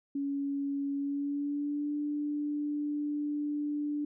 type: tone with pitch glide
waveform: sine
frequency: 280.3 to 294.2 Hz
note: C#4 to D4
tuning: +19 to +3 cents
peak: -30 dBFS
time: 0.15-4.05 s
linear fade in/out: 5 ms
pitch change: +84 cents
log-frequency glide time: 0.95-1.95 s
effects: none